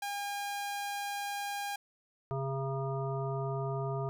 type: tone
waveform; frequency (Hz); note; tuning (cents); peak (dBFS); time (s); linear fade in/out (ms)
sawtooth; 809; G#5; -46; -31; 0.02-1.76; 5
type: harmonic tone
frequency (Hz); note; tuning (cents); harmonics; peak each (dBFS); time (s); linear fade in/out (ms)
135.4; C#3; -40; 1 / 3 / 5 / 7 / 9; -34 / -38 / -40 / -44 / -44; 2.31-4.09; 0
effects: none